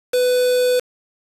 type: tone with quantisation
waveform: triangle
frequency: 498.3 Hz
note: B4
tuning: 15 cents sharp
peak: -12 dBFS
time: 0.13-0.8 s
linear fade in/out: 10 ms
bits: 4
effects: resampled to 32000 Hz